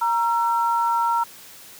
sine tone pair together, 935 / 1348.8 Hz, A#5 / E6, +5 / +39 cents, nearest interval tritone, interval 634 cents, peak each -19 / -24 dBFS, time 0.01-1.24 s, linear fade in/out 10 ms, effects white hiss -44 dBFS RMS until 1.79 s + high-pass 80 Hz 12 dB/octave

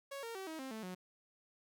sawtooth tone with pitch steps, 554.4 / 460.8 / 383.1 / 318.4 / 264.7 / 220 / 182.88 Hz, C#5 / A#4 / G4 / D#4 / C4 / A3 / F#3, 0 / -20 / -40 / +40 / +20 / 0 / -20 cents, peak -39 dBFS, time 0.11-0.95 s, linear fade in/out 10 ms, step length 120 ms, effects none

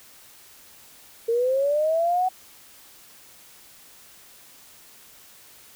sine linear sweep, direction up, 452.7 to 752 Hz, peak -19 dBFS, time 1.28-2.29 s, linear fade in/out 10 ms, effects white hiss -50 dBFS RMS until 5.75 s

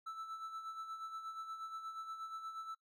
triangle tone with tremolo, 1318.5 Hz, E6, in tune, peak -39 dBFS, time 0.06-2.75 s, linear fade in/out 10 ms, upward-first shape sine, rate 8.4 Hz, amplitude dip 55%, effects noise-tail reverb RT60 0.1 s tail -20 dB re dry

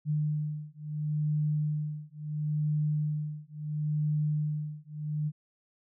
sine beating tone pair, 150.6 / 151.33 Hz, D3 / D#3, +44 / -48 cents, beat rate 0.73 Hz, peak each -31 dBFS, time 0.05-5.32 s, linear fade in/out 50 ms, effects none

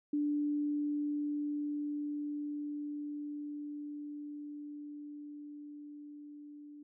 sine tone with level ramp, 293.7 Hz, D4, in tune, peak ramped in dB -29 to -48 dBFS, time 0.13-6.83 s, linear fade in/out 5 ms, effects none

